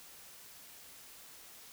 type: silence
effects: white hiss -54 dBFS RMS until 1.72 s